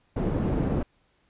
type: low-pass noise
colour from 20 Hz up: white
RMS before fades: -26 dBFS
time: 0.16-0.83 s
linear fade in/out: 5 ms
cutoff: 310 Hz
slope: 12 dB/octave
effects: pink hiss -67 dBFS RMS until 1.29 s + resampled to 8000 Hz